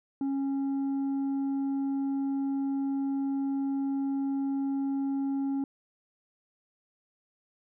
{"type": "tone with tanh clipping", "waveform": "sine", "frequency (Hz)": 274.3, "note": "C#4", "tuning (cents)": -18, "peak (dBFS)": -28, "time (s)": [0.21, 5.64], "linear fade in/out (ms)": 2, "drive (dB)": 4, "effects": []}